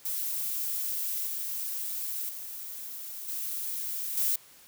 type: noise with level steps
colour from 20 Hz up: violet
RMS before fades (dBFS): -32 / -34 / -40 / -34 / -27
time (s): 0.05-4.36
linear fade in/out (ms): 5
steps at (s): 1.27 / 2.29 / 3.28 / 4.17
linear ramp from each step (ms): 5
effects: white hiss -55 dBFS RMS until 4.67 s